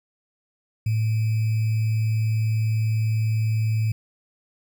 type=tone with sample-and-hold; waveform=sine; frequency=110 Hz; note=A2; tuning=in tune; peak=-19 dBFS; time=0.86-3.92 s; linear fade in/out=5 ms; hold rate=2450 Hz; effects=none